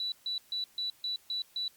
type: tone bursts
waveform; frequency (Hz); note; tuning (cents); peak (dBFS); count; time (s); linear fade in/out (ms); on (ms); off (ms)
sine; 3951; B7; 0; -31; 7; 0-1.68; 2; 120; 140
effects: white hiss -62 dBFS RMS until 1.76 s + Opus 48 kbps